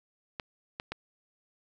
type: clicks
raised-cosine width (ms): 0.3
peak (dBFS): -19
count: 3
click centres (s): 0.398 / 0.799 / 0.92
effects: none